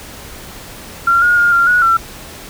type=tone with pitch steps; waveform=sine; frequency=1378 / 1434 / 1416 / 1386 / 1459 / 1349 Hz; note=F6 / F6 / F6 / F6 / F#6 / E6; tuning=-24 / +45 / +23 / -14 / -25 / +40 cents; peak=-8 dBFS; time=1.07-1.97 s; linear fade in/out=5 ms; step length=150 ms; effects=pink hiss -33 dBFS RMS until 2.49 s